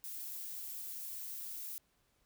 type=noise; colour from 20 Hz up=violet; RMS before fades=-44 dBFS; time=0.04-1.78 s; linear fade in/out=0 ms; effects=pink hiss -75 dBFS RMS until 2.25 s